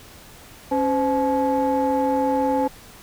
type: tone cluster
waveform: sine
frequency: 274 / 515 / 856 Hz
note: C#4 / C5 / A5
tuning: -20 / -28 / -48 cents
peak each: -21 dBFS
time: 0.71-2.68 s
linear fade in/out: 10 ms
effects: tanh soft clip ceiling -13 dBFS + pink hiss -45 dBFS RMS until 3.02 s